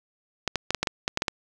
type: clicks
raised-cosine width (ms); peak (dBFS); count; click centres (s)
0.2; -7; 10; 0.477 / 0.557 / 0.706 / 0.747 / 0.83 / 0.872 / 1.079 / 1.174 / 1.221 / 1.282
effects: none